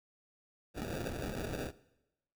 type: noise with sample-and-hold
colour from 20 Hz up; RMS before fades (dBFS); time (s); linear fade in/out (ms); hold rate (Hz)
violet; -39; 0.74-1.72; 50; 1050
effects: noise-tail reverb RT60 0.9 s tail -19 dB re dry